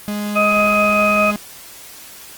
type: tone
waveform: 45% pulse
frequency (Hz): 207.7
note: G#3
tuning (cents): 0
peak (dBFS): -20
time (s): 0.08-1.36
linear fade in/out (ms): 0
type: harmonic tone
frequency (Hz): 628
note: D#5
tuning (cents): +16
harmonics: 1 / 2 / 4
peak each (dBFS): -17 / -17 / -17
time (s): 0.35-1.32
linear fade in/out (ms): 20
effects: white hiss -38 dBFS RMS until 2.37 s + Opus 24 kbps